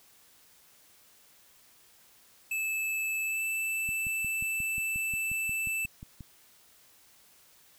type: tone with pitch glide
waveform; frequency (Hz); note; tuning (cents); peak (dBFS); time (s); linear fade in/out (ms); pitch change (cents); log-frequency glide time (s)
square; 2618 to 2644; E7 to E7; -13 to +5; -30; 2.51-5.86; 5; +18; 3.24-3.42
type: click train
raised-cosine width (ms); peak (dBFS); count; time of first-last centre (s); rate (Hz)
5; -31; 14; 3.89-6.207; 5.61
effects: white hiss -60 dBFS RMS until 7.78 s